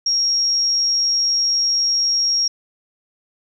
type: tone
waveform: sine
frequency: 5588 Hz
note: F8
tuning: in tune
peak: -15 dBFS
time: 0.06-2.48 s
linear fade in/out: 5 ms
effects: 9-bit